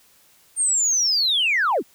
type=linear sweep; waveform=sine; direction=down; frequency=8870 to 169.7 Hz; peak=-16 dBFS; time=0.56-1.83 s; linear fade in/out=50 ms; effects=tanh soft clip ceiling -13 dBFS + white hiss -56 dBFS RMS until 1.94 s